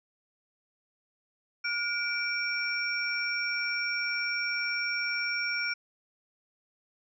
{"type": "tone cluster", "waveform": "sine", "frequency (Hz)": [1430, 2328, 5520], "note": ["F6", "D7", "F8"], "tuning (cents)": [41, -16, -21], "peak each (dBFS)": [-33, -31, -35], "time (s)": [1.64, 5.74], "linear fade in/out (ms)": 10, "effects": []}